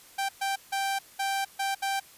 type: tone bursts at uneven times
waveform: sawtooth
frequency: 784 Hz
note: G5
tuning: in tune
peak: -23 dBFS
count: 6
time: 0.18-0.29 / 0.41-0.56 / 0.72-0.99 / 1.19-1.45 / 1.59-1.75 / 1.82-2 s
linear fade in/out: 10 ms
effects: white hiss -53 dBFS RMS until 2.17 s + resampled to 32000 Hz